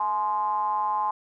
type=ring-modulated tone; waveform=triangle; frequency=98 Hz; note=G2; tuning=in tune; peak=-18 dBFS; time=0-1.11 s; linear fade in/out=5 ms; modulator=945 Hz; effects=none